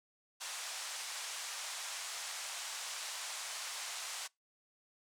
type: band-pass noise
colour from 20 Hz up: white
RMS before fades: -43 dBFS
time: 0.4-4.28 s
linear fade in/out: 20 ms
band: 660 to 8600 Hz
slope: 24 dB/octave
effects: noise-tail reverb RT60 0.2 s tail -25 dB re dry